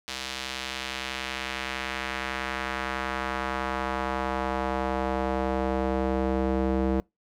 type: tone with band-pass filter sweep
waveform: square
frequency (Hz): 65.41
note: C2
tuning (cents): 0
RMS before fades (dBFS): -29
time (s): 0.08-7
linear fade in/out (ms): 0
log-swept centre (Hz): 4100 to 370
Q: 1.1
effects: noise-tail reverb RT60 0.2 s tail -26 dB re dry